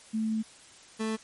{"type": "tone pair in turn", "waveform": ["sine", "30% pulse"], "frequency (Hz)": [220, 220], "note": ["A3", "A3"], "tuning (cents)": [0, 0], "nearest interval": "unison", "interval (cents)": 0, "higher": "neither", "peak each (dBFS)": -26, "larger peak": "neither", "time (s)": [[0.13, 0.43], [0.99, 1.17]], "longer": "first", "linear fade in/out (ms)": 20, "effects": ["white hiss -53 dBFS RMS until 1.23 s", "MP3 48 kbps"]}